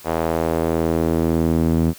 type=tone with band-pass filter sweep; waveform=sawtooth; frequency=81.8 Hz; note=E2; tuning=13 cents flat; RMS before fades=-19 dBFS; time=0.04-1.94 s; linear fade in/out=50 ms; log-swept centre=690 to 220 Hz; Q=1.3; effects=white hiss -43 dBFS RMS until 1.98 s